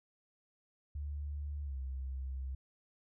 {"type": "tone with pitch glide", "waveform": "sine", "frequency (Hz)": [72.7, 65.9], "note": ["D2", "C2"], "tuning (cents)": [-17, 13], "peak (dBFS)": -37, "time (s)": [0.95, 2.55], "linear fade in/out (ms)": 5, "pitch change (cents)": -170, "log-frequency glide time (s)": [1.63, 1.77], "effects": []}